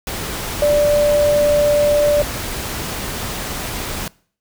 sine tone in noise, 587.3 Hz, D5, in tune, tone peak -11 dBFS, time 0.62-2.22 s, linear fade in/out 2 ms, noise pink, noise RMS -25 dBFS, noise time 0.07-4.08 s, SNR +11 dB, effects noise-tail reverb RT60 0.5 s tail -23 dB re dry

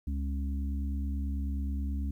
harmonic tone, 69.3 Hz, C#2, in tune, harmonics 1 / 3 / 4, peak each -30 / -40 / -42 dBFS, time 0.07-2.11 s, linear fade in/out 5 ms, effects 11-bit

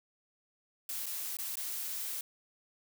blue noise with dropouts, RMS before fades -38 dBFS, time 0.89-2.21 s, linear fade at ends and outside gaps 2 ms, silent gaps 1.06-1.064 / 1.369-1.387 / 1.556-1.57 s, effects none

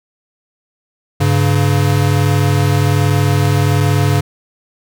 square tone pair together, 99.6 / 140.86 Hz, G2 / C#3, +28 / +28 cents, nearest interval tritone, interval 600 cents, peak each -14 dBFS, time 1.2-4.21 s, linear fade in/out 10 ms, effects none

